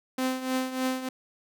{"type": "tone with tremolo", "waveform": "sawtooth", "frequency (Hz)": 258.7, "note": "C4", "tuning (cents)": -19, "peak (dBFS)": -20, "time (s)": [0.18, 1.09], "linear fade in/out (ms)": 5, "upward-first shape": "triangle", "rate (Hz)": 3.3, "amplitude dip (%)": 75, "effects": []}